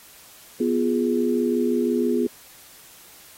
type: chord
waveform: sine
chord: F diminished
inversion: second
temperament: equal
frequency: 246.9 / 349.2 / 415.3 Hz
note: Cb4 / F4 / Ab4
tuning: 0 / 0 / 0 cents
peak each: -22 / -24 / -24 dBFS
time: 0.6-2.27 s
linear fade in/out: 5 ms
effects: white hiss -48 dBFS RMS until 3.37 s + AAC 48 kbps